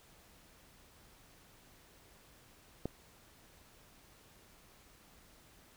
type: click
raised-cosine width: 2 ms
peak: -22 dBFS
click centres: 2.856 s
effects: pink hiss -62 dBFS RMS until 5.76 s